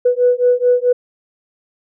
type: beating tone pair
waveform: sine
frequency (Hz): 490.6 / 495.2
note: B4 / B4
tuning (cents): -12 / +5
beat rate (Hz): 4.6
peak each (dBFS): -13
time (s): 0.05-0.93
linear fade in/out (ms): 10
effects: tanh soft clip ceiling -3 dBFS